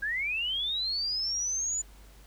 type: linear sweep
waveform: sine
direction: up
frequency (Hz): 1591 to 7040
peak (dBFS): -28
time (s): 0.02-1.82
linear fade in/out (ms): 10
effects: added 50 Hz sine -50 dBFS peak until 2.26 s + pink hiss -58 dBFS RMS until 2.26 s